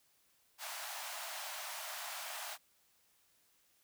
pink high-pass noise, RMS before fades -44 dBFS, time 0.58-2.58 s, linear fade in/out 50 ms, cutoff 610 Hz, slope 96 dB/octave, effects white hiss -72 dBFS RMS until 3.83 s

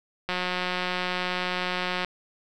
click train, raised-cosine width 0.3 ms, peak -12 dBFS, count 319, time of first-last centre 0.29-2.047 s, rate 181 Hz, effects none

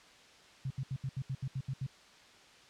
sine tone bursts, 133 Hz, C3, 29 cents sharp, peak -33 dBFS, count 10, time 0.65-1.866 s, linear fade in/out 5 ms, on 55 ms, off 74 ms, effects white hiss -58 dBFS RMS until 2.69 s + low-pass 5000 Hz 12 dB/octave

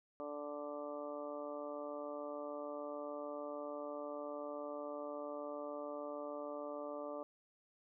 harmonic tone, 146.6 Hz, D3, 3 cents flat, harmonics 2 / 3 / 4 / 5 / 6 / 7 / 8, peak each -49 / -50 / -44 / -56 / -55 / -57 / -51 dBFS, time 0.2-7.23 s, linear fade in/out 0 ms, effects none

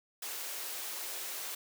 white high-pass noise, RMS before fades -40 dBFS, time 0.22-1.55 s, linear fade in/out 5 ms, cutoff 340 Hz, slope 24 dB/octave, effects none

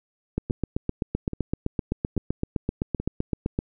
two click trains, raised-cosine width 3 ms, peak -17 / -11 dBFS, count 4 / 26, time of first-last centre 0.5-3 / 0.38-3.589 s, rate 1.2 / 7.79 Hz, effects none

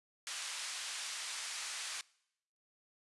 white band-pass noise, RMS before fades -42 dBFS, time 0.27-2.01 s, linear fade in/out 0 ms, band 1200 to 7300 Hz, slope 12 dB/octave, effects noise-tail reverb RT60 0.8 s tail -24 dB re dry + resampled to 24000 Hz

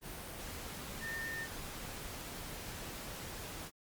sine tone in noise, 1815 Hz, A#6, 47 cents flat, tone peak -39 dBFS, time 1-1.48 s, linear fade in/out 50 ms, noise pink, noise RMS -45 dBFS, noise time 0.01-3.71 s, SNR +3 dB, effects Opus 32 kbps

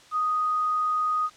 sine tone with quantisation, 1244.5 Hz, D#6, in tune, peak -22 dBFS, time 0.11-1.3 s, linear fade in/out 50 ms, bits 8, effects white hiss -52 dBFS RMS until 1.36 s + low-pass 6000 Hz 12 dB/octave

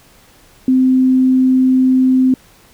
sine tone, 258.7 Hz, C4, 19 cents flat, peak -8 dBFS, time 0.68-2.34 s, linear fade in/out 2 ms, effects pink hiss -47 dBFS RMS until 2.73 s

